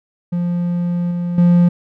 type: tone with level steps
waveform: triangle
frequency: 174.61 Hz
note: F3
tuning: in tune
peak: -14 / -16 / -6 dBFS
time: 0.32-1.69 s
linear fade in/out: 10 ms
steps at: 1.11 / 1.38 s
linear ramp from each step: 2 ms
effects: none